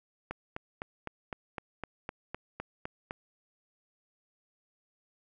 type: click train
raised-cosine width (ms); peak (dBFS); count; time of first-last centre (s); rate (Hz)
0.5; -21; 12; 0.31-3.109; 3.93
effects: none